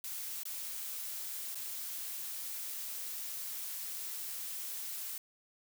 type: noise with dropouts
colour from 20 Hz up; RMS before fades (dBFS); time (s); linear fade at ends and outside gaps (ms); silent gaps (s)
blue; -41; 0.04-5.18; 2; 0.434-0.453 / 1.547-1.554
effects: none